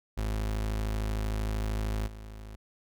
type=tone with level steps; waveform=35% pulse; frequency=53.1 Hz; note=G#1; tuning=39 cents sharp; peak=-27 / -40 dBFS; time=0.17-2.56 s; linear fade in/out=10 ms; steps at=2.06 s; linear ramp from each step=20 ms; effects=none